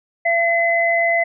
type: tone pair together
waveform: sine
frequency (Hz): 678 / 2032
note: E5 / B6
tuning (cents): +49 / +49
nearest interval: octave + perfect fifth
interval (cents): 1900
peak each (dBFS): -17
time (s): 0.25-1.24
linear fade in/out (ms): 10
effects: none